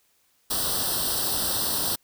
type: noise with comb filter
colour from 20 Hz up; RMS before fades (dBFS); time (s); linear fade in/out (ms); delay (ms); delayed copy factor
white; -26; 0.5-1.96; 10; 0.22; +0.9
effects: white hiss -66 dBFS RMS until 2.03 s